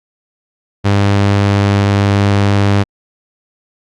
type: tone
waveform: sawtooth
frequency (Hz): 100.5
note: G2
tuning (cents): +44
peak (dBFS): -5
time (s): 0.84-2.84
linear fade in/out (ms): 20
effects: low-pass 5000 Hz 12 dB/octave + Opus 48 kbps